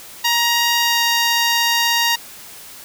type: tone with pitch glide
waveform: 10% pulse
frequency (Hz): 942 to 936.6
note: A#5 to A#5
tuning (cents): +18 to +8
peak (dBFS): -6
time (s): 0.24-2.16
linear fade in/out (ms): 10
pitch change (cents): -10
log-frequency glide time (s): 0.8-1.03
effects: white hiss -38 dBFS RMS until 2.84 s